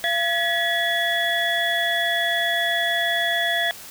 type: tone cluster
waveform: sine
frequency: 685 / 1689 / 1938 / 3381 Hz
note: F5 / G#6 / B6 / G#7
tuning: -34 / +29 / -33 / +30 cents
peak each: -25 dBFS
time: 0.04-3.71 s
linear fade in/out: 0 ms
effects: white hiss -40 dBFS RMS until 3.9 s